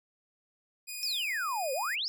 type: tone with tremolo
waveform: 10% pulse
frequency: 2469 Hz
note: D#7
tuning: 14 cents flat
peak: -28 dBFS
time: 0.87-1.96 s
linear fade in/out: 20 ms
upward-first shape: sine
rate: 1.4 Hz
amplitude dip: 30%
type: exponential two-way sweep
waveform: sine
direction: down then up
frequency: 5460 to 503 to 5460 Hz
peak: -30 dBFS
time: 1.03-2.08 s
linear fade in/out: 0 ms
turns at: 1.73 s
effects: none